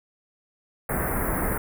pink band-stop noise, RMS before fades -26 dBFS, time 0.89-1.58 s, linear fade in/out 5 ms, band 2000 to 9800 Hz, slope 48 dB/octave, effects none

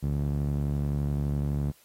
sawtooth tone with band-pass filter, 71.8 Hz, D2, 39 cents flat, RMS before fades -28 dBFS, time 0.02-1.72 s, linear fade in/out 20 ms, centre 150 Hz, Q 1.5, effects white hiss -60 dBFS RMS until 1.84 s + AAC 48 kbps

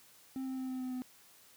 triangle tone with pitch steps, 263.9 / 261.8 / 259.7 / 257.6 / 255.5 / 253.4 Hz, C4 / C4 / C4 / C4 / C4 / B3, +15 / +1 / -13 / -27 / -41 / +45 cents, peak -34 dBFS, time 0.36-1.02 s, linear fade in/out 0 ms, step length 110 ms, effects white hiss -61 dBFS RMS until 1.56 s + high-pass 60 Hz 12 dB/octave

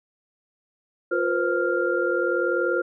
sine tone cluster, 351.8 / 480.6 / 521 / 1397 Hz, F4 / B4 / C5 / F6, +13 / -47 / -7 / 0 cents, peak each -25 / -27 / -26 / -26 dBFS, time 1.11-2.82 s, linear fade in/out 10 ms, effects none

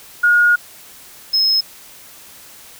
sine / triangle tone pair in turn, 1436 / 5165 Hz, F6 / E8, +48 / -36 cents, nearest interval octave + minor seventh, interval 2216 cents, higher second, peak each -9 / -11 dBFS, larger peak first, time 0.23-0.56 / 1.33-1.61 s, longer first, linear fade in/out 10 ms, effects white hiss -41 dBFS RMS until 2.79 s

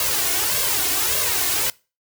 white noise with flanger, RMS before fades -21 dBFS, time 0-1.7 s, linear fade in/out 2 ms, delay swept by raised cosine 1.8 to 2.8 ms, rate 1.7 Hz, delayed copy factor +0.75, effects noise-tail reverb RT60 0.3 s tail -23 dB re dry + high-pass 60 Hz 12 dB/octave

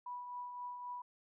sine tone with tremolo, 982 Hz, B5, 10 cents flat, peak -40 dBFS, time 0.06-1.02 s, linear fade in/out 5 ms, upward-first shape triangle, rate 3.8 Hz, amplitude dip 45%, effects none

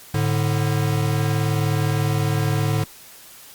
square tone pair together, 107.56 / 146.83 Hz, A2 / D3, -39 / 0 cents, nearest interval perfect fourth, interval 539 cents, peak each -22 dBFS, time 0.14-2.84 s, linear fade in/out 5 ms, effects white hiss -44 dBFS RMS until 3.54 s + Opus 48 kbps

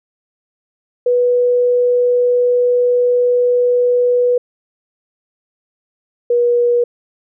sine tone pair in turn, 490.6 / 480.8 Hz, B4 / B4, -12 / -46 cents, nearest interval unison, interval 34 cents, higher first, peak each -10 dBFS, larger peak neither, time 1.06-4.38 / 6.3-6.84 s, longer first, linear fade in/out 5 ms, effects none

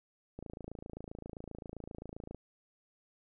click train, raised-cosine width 2 ms, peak -30 dBFS, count 55, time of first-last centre 0.39-2.347 s, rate 27.6 Hz, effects none

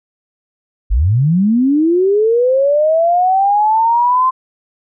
sine linear sweep, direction up, 42.47 to 1046.5 Hz, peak -9 dBFS, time 0.9-4.31 s, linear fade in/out 20 ms, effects none

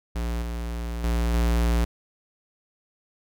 square tone with level steps, 58.27 Hz, A#1, in tune, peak -26 / -29 / -22 / -20 dBFS, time 0.15-1.85 s, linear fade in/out 10 ms, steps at 0.42 / 1.04 / 1.34 s, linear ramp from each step 2 ms, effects none

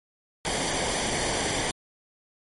pink noise with comb filter, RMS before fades -27 dBFS, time 0.45-1.71 s, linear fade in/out 0 ms, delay 0.75 ms, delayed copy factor -0.6, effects MP3 48 kbps

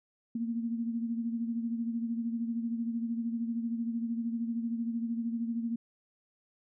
sine beating tone pair, 230.4 / 243.4 Hz, A#3 / B3, -20 / -25 cents, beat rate 13 Hz, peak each -31 / -39 dBFS, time 0.35-5.76 s, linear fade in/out 5 ms, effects none

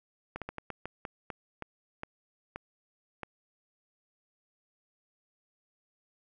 slowing click train, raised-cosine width 0.5 ms, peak -22 dBFS, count 12, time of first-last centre 0.36-3.233 s, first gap 57 ms, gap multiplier 1.28, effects none

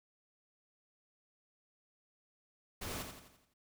pink noise with echo, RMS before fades -42 dBFS, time 2.81-3.03 s, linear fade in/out 10 ms, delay 85 ms, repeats 6, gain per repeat -6 dB, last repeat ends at 3.54 s, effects none

